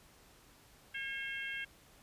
harmonic tone with a mistuned harmonic, 541 Hz, C#5, 42 cents flat, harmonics 3 / 4 / 5 / 6, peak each -41 / -43 / -45 / -47 dBFS, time 0.94-1.65 s, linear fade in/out 10 ms, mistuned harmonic 6, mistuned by -21 cents, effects pink hiss -62 dBFS RMS until 2.02 s + resampled to 32000 Hz

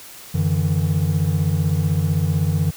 triangle tone cluster, 91.9 / 146.4 / 162.2 Hz, F#2 / D3 / E3, -11 / -5 / -28 cents, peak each -19 dBFS, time 0.34-2.71 s, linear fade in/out 10 ms, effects white hiss -40 dBFS RMS until 2.76 s

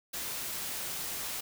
white noise, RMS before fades -37 dBFS, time 0.13-1.41 s, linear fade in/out 10 ms, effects none

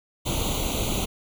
pink noise with comb filter, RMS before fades -26 dBFS, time 0.25-1.06 s, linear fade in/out 20 ms, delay 0.29 ms, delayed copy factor +1, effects none

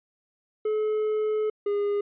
triangle tone pair in turn, 429.2 / 408.6 Hz, A4 / G#4, -43 / -28 cents, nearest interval minor second, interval 85 cents, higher first, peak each -21 dBFS, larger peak neither, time 0.65-1.5 / 1.66-2.01 s, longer first, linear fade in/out 5 ms, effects resampled to 8000 Hz

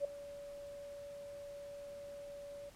sine tone with ADSR envelope, 571 Hz, D5, 49 cents flat, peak -30 dBFS, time 0-2.7 s, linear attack 47 ms, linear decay 5 ms, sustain -16 dB, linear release 13 ms, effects pink hiss -61 dBFS RMS until 2.75 s + low-pass 12000 Hz 12 dB/octave

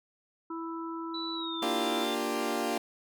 harmonic tone, 329.6 Hz, E4, in tune, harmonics 1 / 3 / 4, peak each -36 / -41 / -42 dBFS, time 0.5-2.04 s, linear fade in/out 5 ms
sine tone with pitch glide, 3951 to 3540 Hz, B7 to A7, 0 to +10 cents, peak -36 dBFS, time 1.14-2.15 s, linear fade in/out 5 ms, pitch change -190 cents, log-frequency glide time 1.34-1.61 s
20% pulse chord, G minor seventh, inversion first, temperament equal, 233.1 / 293.7 / 349.2 / 392 Hz, Bb3 / D4 / F4 / G4, 0 / 0 / 0 / 0 cents, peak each -30 dBFS, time 1.62-2.78 s, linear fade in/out 5 ms
effects none

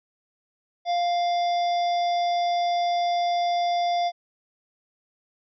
harmonic tone, 698.5 Hz, F5, in tune, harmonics 1 / 3 / 5 / 7 / 8, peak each -21 / -38 / -36 / -40 / -46 dBFS, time 0.85-4.12 s, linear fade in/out 50 ms, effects none

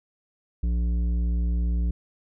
sine tone with tanh clipping, 58.8 Hz, A#1, 16 cents sharp, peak -23 dBFS, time 0.63-1.91 s, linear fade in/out 5 ms, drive 10 dB, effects none

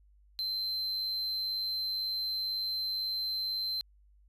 triangle tone, 4099 Hz, C8, 36 cents flat, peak -30 dBFS, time 0.39-3.81 s, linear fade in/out 0 ms, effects added 50 Hz sine -59 dBFS peak until 4.28 s

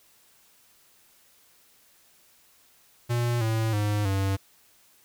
square tone with pitch steps, 119.7 / 111.68 / 104.2 / 97.23 Hz, A#2 / A2 / G#2 / G2, +46 / +26 / +6 / -14 cents, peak -24 dBFS, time 3.09-4.37 s, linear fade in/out 20 ms, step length 320 ms, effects white hiss -60 dBFS RMS until 5.04 s

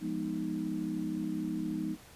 sine chord, F half-diminished seventh, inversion none, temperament equal, 174.61 / 207.7 / 246.9 / 311.1 Hz, F3 / Ab3 / Cb4 / Eb4, 0 / 0 / 0 / 0 cents, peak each -39 / -38 / -39 / -35 dBFS, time 0-1.97 s, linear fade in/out 50 ms, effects pink hiss -55 dBFS RMS until 2.15 s + resampled to 32000 Hz

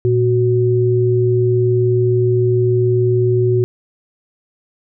sine tone pair together, 116.92 / 369.9 Hz, A#2 / F#4, +6 / 0 cents, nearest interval octave + minor sixth, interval 1994 cents, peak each -14 dBFS, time 0.05-3.64 s, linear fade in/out 0 ms, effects none

